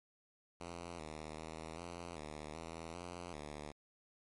5% pulse tone with pitch steps, 85.8 / 77.5 / 79.8 / 86.2 / 75.9 / 82.2 / 87.6 / 74.5 Hz, F2 / D#2 / D#2 / F2 / D#2 / E2 / F2 / D2, -30 / -6 / +44 / -22 / -42 / -4 / +6 / +25 cents, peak -34 dBFS, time 0.6-3.72 s, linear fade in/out 10 ms, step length 390 ms, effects MP3 48 kbps

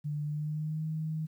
sine tone with pitch glide, 148.4 to 157.22 Hz, D3 to D#3, +18 to +18 cents, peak -31 dBFS, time 0.04-1.27 s, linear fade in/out 20 ms, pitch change +100 cents, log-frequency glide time 0.24-0.85 s, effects 11-bit

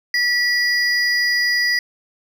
triangle tone pair together, 1946 / 4904 Hz, B6 / D#8, -26 / -26 cents, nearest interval octave + major third, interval 1600 cents, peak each -15 / -20 dBFS, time 0.14-1.79 s, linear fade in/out 2 ms, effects none

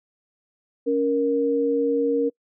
sine tone pair together, 279.9 / 468.8 Hz, C#4 / A#4, +17 / +10 cents, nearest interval major sixth, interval 893 cents, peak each -23 / -20 dBFS, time 0.86-2.3 s, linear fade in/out 20 ms, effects noise-tail reverb RT60 0.1 s tail -26 dB re dry

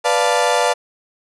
35% pulse chord, B half-diminished seventh, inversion none, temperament equal, 493.9 / 587.3 / 698.5 / 880 Hz, B4 / D5 / F5 / A5, 0 / 0 / 0 / 0 cents, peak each -18 dBFS, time 0.04-0.74 s, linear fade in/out 20 ms, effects resampled to 24000 Hz

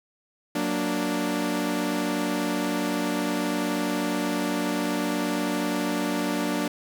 sawtooth chord, Gb augmented, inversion none, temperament equal, 185 / 233.1 / 293.7 Hz, Gb3 / Bb3 / D4, 0 / 0 / 0 cents, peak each -27 / -26 / -23 dBFS, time 0.55-6.68 s, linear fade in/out 5 ms, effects 9-bit

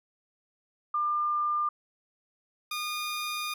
sine / 15% pulse tone pair in turn, 1199 / 1219.3 Hz, D6 / D#6, +36 / -35 cents, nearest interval unison, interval 29 cents, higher second, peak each -25 dBFS, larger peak neither, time 0.94-1.69 / 2.71-3.54 s, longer second, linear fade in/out 5 ms, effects none

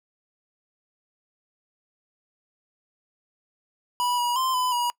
square tone with pitch steps, 979 / 965 / 1041 / 1005 / 964 Hz, B5 / B5 / C6 / B5 / B5, -15 / -40 / -9 / +30 / -42 cents, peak -23 dBFS, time 4-4.9 s, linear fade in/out 0 ms, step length 180 ms, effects noise-tail reverb RT60 0.1 s tail -24 dB re dry

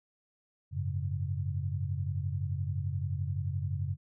sine chord, F# suspended second, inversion none, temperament just, 92.5 / 104.06 / 138.75 Hz, F#2 / G#2 / C#3, 0 / +4 / +2 cents, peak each -33 / -37 / -35 dBFS, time 0.71-3.97 s, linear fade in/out 50 ms, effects none

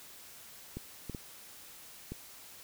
clicks, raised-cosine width 3 ms, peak -26 dBFS, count 4, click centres 0.77 / 1.097 / 1.148 / 2.12 s, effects white hiss -52 dBFS RMS until 2.63 s

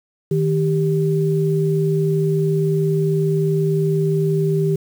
sine tone pair together, 156.3 / 393.5 Hz, D#3 / G4, +8 / +7 cents, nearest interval octave + major third, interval 1599 cents, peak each -17 / -19 dBFS, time 0.31-4.76 s, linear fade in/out 5 ms, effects 7-bit

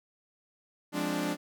sawtooth chord, D half-diminished seventh, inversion first, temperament equal, 174.61 / 207.7 / 261.6 / 293.7 Hz, F3 / Ab3 / C4 / D4, 0 / 0 / 0 / 0 cents, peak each -32 / -33 / -34 / -28 dBFS, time 0.92-1.37 s, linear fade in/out 50 ms, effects none

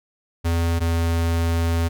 square tone pair in turn, 84 / 83.57 Hz, E2 / E2, +33 / +24 cents, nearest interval unison, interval 9 cents, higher first, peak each -19 dBFS, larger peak neither, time 0.44-0.8 / 0.8-1.89 s, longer second, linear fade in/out 20 ms, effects none

